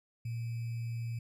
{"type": "tone with sample-and-hold", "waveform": "sine", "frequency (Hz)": 116.54, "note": "A#2", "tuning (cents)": 0, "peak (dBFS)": -34, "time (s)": [0.25, 1.19], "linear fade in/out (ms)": 5, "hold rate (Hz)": 2450, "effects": ["resampled to 32000 Hz"]}